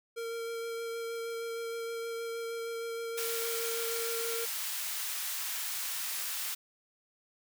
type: tone with vibrato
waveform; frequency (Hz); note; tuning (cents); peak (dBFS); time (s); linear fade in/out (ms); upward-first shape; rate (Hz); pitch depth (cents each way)
square; 460.8; A#4; -20; -36; 0.16-4.46; 20; sine; 6.4; 10
type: high-pass noise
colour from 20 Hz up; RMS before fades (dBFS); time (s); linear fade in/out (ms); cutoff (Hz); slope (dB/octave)
white; -36; 3.17-6.55; 10; 1100; 12
effects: none